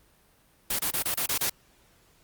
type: noise bursts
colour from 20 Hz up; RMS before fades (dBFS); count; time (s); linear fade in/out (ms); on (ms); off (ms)
white; -27; 7; 0.7-1.497; 5; 89; 29
effects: pink hiss -62 dBFS RMS until 2.23 s + Opus 32 kbps